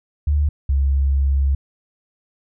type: tone pair in turn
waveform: sine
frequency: 73.42 / 68.66 Hz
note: D2 / C#2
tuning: 0 / -16 cents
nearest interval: minor second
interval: 116 cents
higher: first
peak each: -14 dBFS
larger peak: neither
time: 0.27-0.49 / 0.69-1.55 s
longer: second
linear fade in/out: 5 ms
effects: none